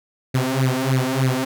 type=tone with flanger; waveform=sawtooth; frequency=130.81 Hz; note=C3; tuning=in tune; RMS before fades=-20 dBFS; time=0.34-1.45 s; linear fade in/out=10 ms; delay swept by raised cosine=0.45 to 4.45 ms; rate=3.3 Hz; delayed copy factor=+0.9; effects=none